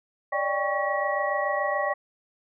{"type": "tone cluster", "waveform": "sine", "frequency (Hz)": [575, 602, 794, 1114, 1917], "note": ["D5", "D5", "G5", "C#6", "A#6"], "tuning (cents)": [-37, 43, 22, 8, 48], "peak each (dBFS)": -30, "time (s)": [0.32, 1.94], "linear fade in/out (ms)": 10, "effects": []}